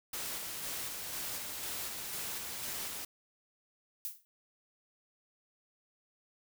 white noise with tremolo, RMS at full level -39 dBFS, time 0.13-3.05 s, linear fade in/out 5 ms, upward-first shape square, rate 2 Hz, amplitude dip 25%
violet noise with exponential decay, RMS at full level -35 dBFS, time 4.05-4.25 s, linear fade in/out 0 ms, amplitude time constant 42 ms
effects none

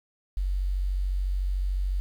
sine tone with quantisation, 46.89 Hz, F#1, 24 cents sharp, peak -24 dBFS, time 0.37-2 s, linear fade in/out 0 ms, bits 9, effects none

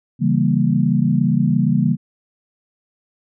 sine chord, C# diminished seventh, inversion none, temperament equal, 138.59 / 164.81 / 196 / 233.1 Hz, C#3 / E3 / G3 / Bb3, 0 / 0 / 0 / 0 cents, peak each -19 dBFS, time 0.19-1.97 s, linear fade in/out 50 ms, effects none

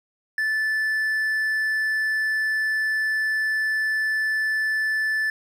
triangle tone, 1750 Hz, A6, 10 cents flat, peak -19 dBFS, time 0.38-5.3 s, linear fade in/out 2 ms, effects none

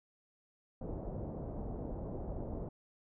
pink low-pass noise, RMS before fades -41 dBFS, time 0.81-2.69 s, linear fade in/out 5 ms, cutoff 690 Hz, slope 24 dB/octave, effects none

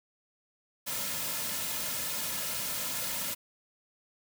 white noise with comb filter, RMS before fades -34 dBFS, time 0.86-3.35 s, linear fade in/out 20 ms, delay 2.6 ms, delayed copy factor -0.6, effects none

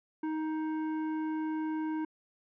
sine tone with hard clipping, 313.2 Hz, D#4, 11 cents sharp, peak -33 dBFS, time 0.23-2.05 s, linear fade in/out 5 ms, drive 12 dB, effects low-pass 2000 Hz 12 dB/octave

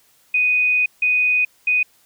sine tone bursts at uneven times, 2489 Hz, D#7, in tune, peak -14 dBFS, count 3, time 0.34-0.86 / 1.02-1.45 / 1.67-1.83 s, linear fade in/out 5 ms, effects white hiss -57 dBFS RMS until 2.05 s

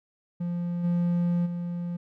triangle tone with level steps, 173.9 Hz, F3, 7 cents flat, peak -25 / -20 / -27 dBFS, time 0.4-1.97 s, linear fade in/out 10 ms, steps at 0.83 / 1.45 s, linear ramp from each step 20 ms, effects none

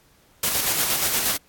white noise with tremolo, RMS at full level -21 dBFS, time 0.43-1.37 s, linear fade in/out 5 ms, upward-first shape square, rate 8.5 Hz, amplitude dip 35%, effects pink hiss -58 dBFS RMS until 1.48 s + AAC 64 kbps

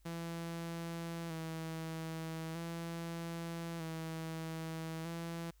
sawtooth tone with vibrato, 164.6 Hz, E3, 2 cents flat, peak -36 dBFS, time 0.05-5.51 s, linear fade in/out 10 ms, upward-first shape square, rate 0.4 Hz, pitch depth 30 cents each way, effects added 50 Hz sine -63 dBFS peak until 5.6 s + white hiss -75 dBFS RMS until 5.6 s

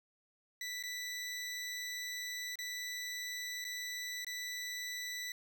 20% pulse tone with dropouts, 1975.5 Hz, B6, in tune, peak -34 dBFS, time 0.61-5.32 s, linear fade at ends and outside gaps 2 ms, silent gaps 0.827-0.836 / 2.556-2.588 / 3.643-3.649 / 4.247-4.267 s, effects none

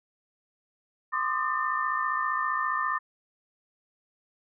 sine tone cluster, 1042 / 1178 / 1233 / 1797 Hz, C6 / D6 / D#6 / A6, -7 / +5 / -16 / +36 cents, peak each -31 dBFS, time 1.12-2.99 s, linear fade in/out 20 ms, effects none

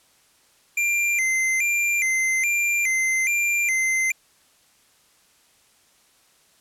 square tone with vibrato, 2221 Hz, C#7, 3 cents sharp, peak -20 dBFS, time 0.77-4.12 s, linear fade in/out 5 ms, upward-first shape square, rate 1.2 Hz, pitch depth 120 cents each way, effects white hiss -59 dBFS RMS until 6.6 s + low-pass 11000 Hz 12 dB/octave

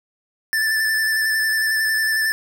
square tone with vibrato, 1760 Hz, A6, in tune, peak -18 dBFS, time 0.53-2.32 s, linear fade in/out 0 ms, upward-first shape square, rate 11 Hz, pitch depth 16 cents each way, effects none

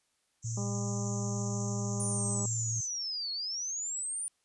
white band-pass noise, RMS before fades -43 dBFS, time 0.42-2.89 s, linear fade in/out 50 ms, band 5900 to 7300 Hz, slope 96 dB/octave
sine tone with pitch glide, 114.9 to 113.51 Hz, A#2 to A#2, -25 to -46 cents, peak -33 dBFS, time 0.44-2.81 s, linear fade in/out 10 ms, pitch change -21 cents, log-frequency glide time 1.74-2.39 s
harmonic tone, 201.1 Hz, G3, 44 cents sharp, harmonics 1 / 2 / 3 / 4 / 5 / 6, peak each -36 / -42 / -46 / -48 / -50 / -52 dBFS, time 0.57-2.46 s, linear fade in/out 5 ms
sine linear two-way sweep, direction down then up, 9397 to 4279 to 9397 Hz, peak -33 dBFS, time 2-4.28 s, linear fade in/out 0 ms, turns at 3.32 s
effects white hiss -75 dBFS RMS until 4.44 s + resampled to 24000 Hz

